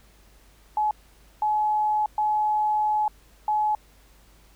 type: tone bursts at uneven times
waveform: sine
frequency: 850 Hz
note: G#5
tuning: 40 cents sharp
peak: -20 dBFS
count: 4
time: 0.77-0.91 / 1.42-2.06 / 2.18-3.08 / 3.48-3.75 s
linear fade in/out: 2 ms
effects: added 50 Hz sine -54 dBFS peak until 4.55 s + pink hiss -58 dBFS RMS until 4.55 s